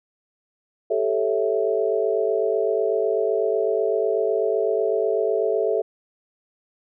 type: chord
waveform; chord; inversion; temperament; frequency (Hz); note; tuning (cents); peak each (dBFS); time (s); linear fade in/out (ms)
sine; A dominant seventh; third; equal; 392 / 440 / 554.4 / 659.3; G4 / A4 / C#5 / E5; 0 / 0 / 0 / 0; -25 / -22 / -28 / -25; 0.9-5.82; 10
effects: none